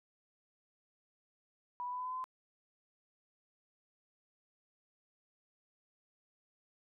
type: tone with pitch steps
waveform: sine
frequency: 980 / 988 / 996 / 1004.1 / 1012.2 / 1020.4 / 1028.7 Hz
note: B5 / B5 / B5 / B5 / B5 / C6 / C6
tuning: -14 / 0 / +14 / +28 / +42 / -44 / -30 cents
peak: -37 dBFS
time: 1.8-2.241 s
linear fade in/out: 0 ms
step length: 63 ms
effects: none